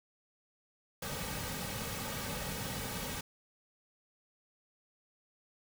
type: noise with comb filter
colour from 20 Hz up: pink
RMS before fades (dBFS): -39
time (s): 1.02-3.21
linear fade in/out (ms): 5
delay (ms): 2.9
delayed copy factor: -0.65
effects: none